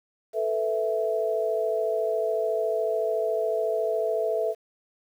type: chord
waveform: sine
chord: A suspended second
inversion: none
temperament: equal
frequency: 440 / 493.9 / 659.3 Hz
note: A4 / B4 / E5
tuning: 0 / 0 / 0 cents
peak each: -27 / -31 / -26 dBFS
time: 0.33-4.55 s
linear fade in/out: 50 ms
effects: 9-bit